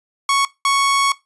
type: tone pair in turn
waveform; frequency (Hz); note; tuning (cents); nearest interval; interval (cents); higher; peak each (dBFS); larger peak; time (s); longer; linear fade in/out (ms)
sawtooth; 1108.7 / 1108.7; C#6 / C#6; 0 / 0; unison; 0; neither; -10; neither; 0.29-0.45 / 0.65-1.12; second; 2
effects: noise-tail reverb RT60 0.2 s tail -19 dB re dry + resampled to 24000 Hz